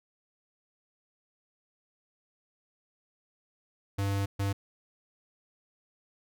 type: tone bursts at uneven times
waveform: square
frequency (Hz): 99.2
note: G2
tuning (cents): +21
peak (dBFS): -28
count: 2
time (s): 3.98-4.26 / 4.39-4.53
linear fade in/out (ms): 10
effects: none